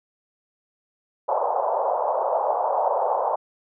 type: band-pass noise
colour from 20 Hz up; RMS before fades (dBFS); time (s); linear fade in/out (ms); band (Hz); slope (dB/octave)
pink; -23; 1.28-3.36; 10; 520 to 1000; 48
effects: none